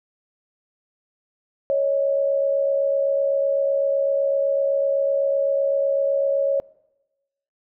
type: tone pair together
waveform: sine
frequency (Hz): 554.4 / 622.3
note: C#5 / D#5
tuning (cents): 0 / 0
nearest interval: major second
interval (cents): 200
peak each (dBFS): -18 / -26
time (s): 1.7-6.6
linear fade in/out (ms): 0
effects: noise-tail reverb RT60 1.0 s tail -23 dB re dry